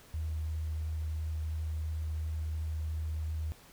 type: tone with vibrato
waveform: sine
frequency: 78.5 Hz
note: D#2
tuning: 16 cents sharp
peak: -32 dBFS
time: 0.14-3.52 s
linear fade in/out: 0 ms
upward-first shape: triangle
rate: 2.9 Hz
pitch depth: 10 cents each way
effects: pink hiss -57 dBFS RMS until 3.72 s